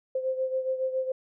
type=beating tone pair; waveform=sine; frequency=520 / 527.2 Hz; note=C5 / C5; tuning=-11 / +13 cents; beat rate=7.2 Hz; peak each=-27 / -33 dBFS; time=0.15-1.12 s; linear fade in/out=5 ms; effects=none